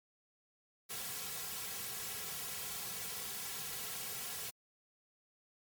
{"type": "noise with comb filter", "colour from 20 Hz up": "white", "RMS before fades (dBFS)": -42, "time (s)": [0.89, 4.51], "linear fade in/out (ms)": 20, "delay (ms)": 3.3, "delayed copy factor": -0.9, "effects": ["MP3 96 kbps"]}